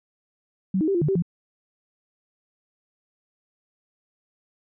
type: tone with pitch steps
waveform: sine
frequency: 189.7 / 313.9 / 392.7 / 345.5 / 150.7 / 387.4 / 171.7 Hz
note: F#3 / D#4 / G4 / F4 / D3 / G4 / F3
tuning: +43 / +15 / +3 / -19 / +45 / -20 / -29 cents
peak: -19 dBFS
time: 0.74-1.223 s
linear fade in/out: 5 ms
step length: 69 ms
effects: none